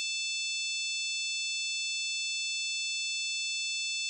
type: harmonic tone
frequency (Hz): 880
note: A5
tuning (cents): 0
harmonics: 3 / 4 / 5 / 6 / 7 / 8 / 9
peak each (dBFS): -35 / -37 / -39 / -41 / -42 / -43 / -44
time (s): 0-4.09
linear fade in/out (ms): 0
effects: none